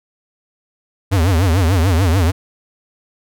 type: tone with vibrato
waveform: square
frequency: 89 Hz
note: F2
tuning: 33 cents sharp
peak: -12 dBFS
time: 1.11-2.32 s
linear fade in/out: 20 ms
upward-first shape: triangle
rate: 6.8 Hz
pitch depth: 250 cents each way
effects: none